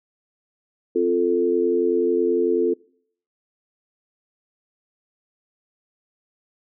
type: chord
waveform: sine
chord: F major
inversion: second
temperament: equal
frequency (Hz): 261.6 / 349.2 / 440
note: C4 / F4 / A4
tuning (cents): 0 / 0 / 0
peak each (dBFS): -26 / -20 / -20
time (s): 0.95-2.74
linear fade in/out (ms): 10
effects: noise-tail reverb RT60 0.6 s tail -24 dB re dry